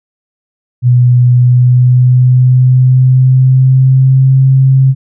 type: tone with pitch glide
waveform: sine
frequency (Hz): 123.47 to 133.1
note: B2 to C3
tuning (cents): 0 to +30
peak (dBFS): -3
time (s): 0.82-4.95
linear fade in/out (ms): 50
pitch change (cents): +130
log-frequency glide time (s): 1.32-4.41
effects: none